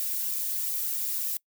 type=noise with flanger; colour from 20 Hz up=violet; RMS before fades=-30 dBFS; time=0-1.37 s; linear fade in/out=0 ms; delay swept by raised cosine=1.6 to 3.3 ms; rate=3.1 Hz; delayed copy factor=+0.9; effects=noise-tail reverb RT60 0.1 s tail -24 dB re dry